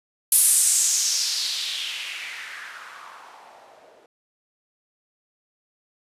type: noise with low-pass filter sweep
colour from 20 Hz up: violet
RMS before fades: -25 dBFS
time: 0.32-4.06 s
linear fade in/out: 2 ms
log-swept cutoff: 11000 to 510 Hz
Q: 3.2
effects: resampled to 32000 Hz